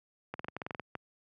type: clicks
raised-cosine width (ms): 0.5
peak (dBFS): -22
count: 11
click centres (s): 0.34 / 0.394 / 0.445 / 0.484 / 0.566 / 0.618 / 0.665 / 0.708 / 0.748 / 0.797 / 0.953
effects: high-pass 100 Hz 12 dB/octave